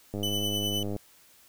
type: click train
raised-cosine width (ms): 2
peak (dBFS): -21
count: 85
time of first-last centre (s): 0.14-0.964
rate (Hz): 102
type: tone with tremolo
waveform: 40% pulse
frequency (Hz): 2997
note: F#7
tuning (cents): +22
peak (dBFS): -27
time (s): 0.23-0.83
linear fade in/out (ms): 2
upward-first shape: sine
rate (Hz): 9.8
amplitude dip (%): 40
effects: white hiss -58 dBFS RMS until 1.48 s